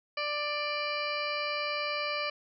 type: harmonic tone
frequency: 590 Hz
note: D5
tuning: 8 cents sharp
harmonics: 1 / 2 / 3 / 4 / 5 / 7 / 8 / 9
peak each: -36 / -36 / -42 / -35 / -41 / -44 / -40 / -50 dBFS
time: 0.17-2.3 s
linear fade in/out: 5 ms
effects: none